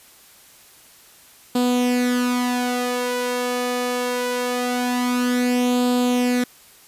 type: tone with flanger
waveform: sawtooth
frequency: 246.9 Hz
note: B3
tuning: in tune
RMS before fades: -21 dBFS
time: 1.55-6.44 s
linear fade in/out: 5 ms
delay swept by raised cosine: 0.25 to 2.35 ms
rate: 0.23 Hz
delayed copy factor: +0.65
effects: white hiss -49 dBFS RMS until 6.87 s + resampled to 32000 Hz